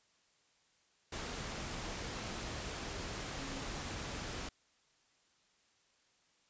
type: tone in noise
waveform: sine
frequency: 273 Hz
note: C#4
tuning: 26 cents flat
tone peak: -46 dBFS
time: 3.39-3.61 s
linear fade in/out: 5 ms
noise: pink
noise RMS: -42 dBFS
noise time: 1.12-4.49 s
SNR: -7 dB
effects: white hiss -72 dBFS RMS until 6.49 s + resampled to 16000 Hz